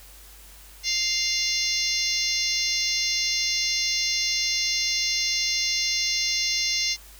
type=harmonic tone with a mistuned harmonic; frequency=698.5 Hz; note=F5; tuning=in tune; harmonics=3 / 4 / 5 / 6 / 7 / 8 / 9; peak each=-30 / -33 / -33 / -29 / -31 / -28 / -30 dBFS; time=0.83-6.97 s; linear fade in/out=50 ms; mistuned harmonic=8; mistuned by=-26 cents; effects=added 50 Hz sine -48 dBFS peak until 7.19 s + white hiss -49 dBFS RMS until 7.19 s